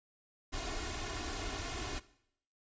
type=noise with comb filter; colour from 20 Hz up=pink; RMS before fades=-39 dBFS; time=0.52-2 s; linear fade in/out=20 ms; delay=2.8 ms; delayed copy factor=+0.8; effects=noise-tail reverb RT60 0.7 s tail -18 dB re dry + resampled to 16000 Hz